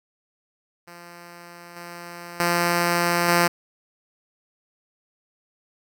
5% pulse tone with level steps, 173 Hz, F3, 16 cents flat, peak -30 / -25 / -8 / -5 dBFS, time 0.87-3.48 s, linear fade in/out 10 ms, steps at 1.76 / 2.4 / 3.28 s, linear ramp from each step 2 ms, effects none

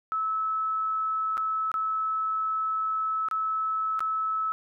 sine tone with dropouts, 1301 Hz, E6, 23 cents flat, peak -25 dBFS, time 0.12-4.52 s, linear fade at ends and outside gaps 0 ms, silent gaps 1.371-1.378 / 1.716-1.741 / 3.286-3.312 / 3.993-4.005 s, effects none

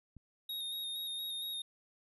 click, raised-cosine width 5 ms, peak -40 dBFS, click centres 0.167 s
square tone with vibrato, 3729 Hz, A#7, in tune, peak -38 dBFS, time 0.49-1.62 s, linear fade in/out 5 ms, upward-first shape square, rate 4.3 Hz, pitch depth 22 cents each way
effects none

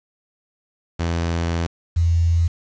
sawtooth / sine tone pair in turn, 84.2 / 84.2 Hz, E2 / E2, +37 / +37 cents, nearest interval unison, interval 0 cents, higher neither, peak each -16 / -14 dBFS, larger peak second, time 0.99-1.67 / 1.96-2.48 s, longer first, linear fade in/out 10 ms, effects resampled to 16000 Hz + 7-bit

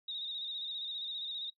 sine tone with vibrato, 3721 Hz, A#7, 4 cents flat, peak -37 dBFS, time 0.08-1.5 s, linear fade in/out 5 ms, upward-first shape square, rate 15 Hz, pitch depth 41 cents each way, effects noise-tail reverb RT60 0.1 s tail -17 dB re dry

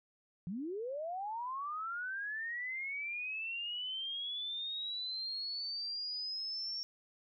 sine linear sweep, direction up, 161.5 to 5510 Hz, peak -37 dBFS, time 0.47-6.83 s, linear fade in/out 0 ms, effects none

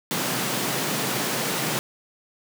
pink high-pass noise, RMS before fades -26 dBFS, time 0.11-1.79 s, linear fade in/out 0 ms, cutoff 120 Hz, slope 96 dB/octave, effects none

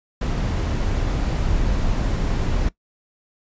brown noise, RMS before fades -21 dBFS, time 0.21-2.69 s, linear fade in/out 5 ms, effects noise-tail reverb RT60 0.1 s tail -19 dB re dry + resampled to 16000 Hz

